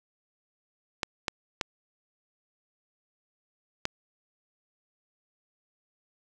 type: clicks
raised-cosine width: 0.2 ms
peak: -10 dBFS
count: 4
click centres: 1.032 / 1.282 / 1.612 / 3.854 s
effects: none